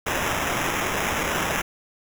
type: noise with sample-and-hold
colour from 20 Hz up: white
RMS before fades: -25 dBFS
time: 0.06-1.62 s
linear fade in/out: 10 ms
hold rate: 4410 Hz
effects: none